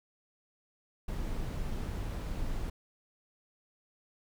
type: noise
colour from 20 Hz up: brown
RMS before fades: -35 dBFS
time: 1.08-2.7 s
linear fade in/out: 5 ms
effects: none